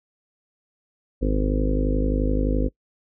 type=harmonic tone with a mistuned harmonic; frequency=51.6 Hz; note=G#1; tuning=10 cents flat; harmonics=1 / 2 / 3 / 4 / 5 / 6 / 7 / 8 / 9 / 10; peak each=-21 / -34 / -31 / -37 / -26 / -31 / -36 / -36 / -31 / -32 dBFS; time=1.21-2.69 s; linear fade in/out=20 ms; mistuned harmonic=1; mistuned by=-27 cents; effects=noise-tail reverb RT60 0.1 s tail -22 dB re dry